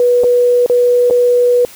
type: tone with dropouts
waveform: sine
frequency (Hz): 488.6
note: B4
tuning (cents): -19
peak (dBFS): -7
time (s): 0-1.65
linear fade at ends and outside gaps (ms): 1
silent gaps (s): 0.236-0.241 / 0.662-0.698 / 1.1-1.108
effects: white hiss -37 dBFS RMS until 1.75 s